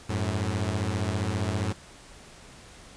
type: beating tone pair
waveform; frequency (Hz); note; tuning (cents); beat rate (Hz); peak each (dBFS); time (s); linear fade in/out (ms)
sawtooth; 92.5 / 107.5; F#2 / A2; 0 / -40; 15; -25; 0.09-1.73; 10
effects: pink hiss -49 dBFS RMS until 2.96 s + resampled to 22050 Hz